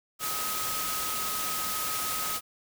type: tone in noise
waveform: sine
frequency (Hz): 1266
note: D#6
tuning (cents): +30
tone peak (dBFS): -35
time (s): 0.19-2.41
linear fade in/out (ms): 50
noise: white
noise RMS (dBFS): -32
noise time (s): 0.19-2.41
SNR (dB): -6
effects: none